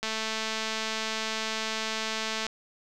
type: click train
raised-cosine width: 0.2 ms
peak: -14 dBFS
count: 537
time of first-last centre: 0.03-2.466 s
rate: 220 Hz
effects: none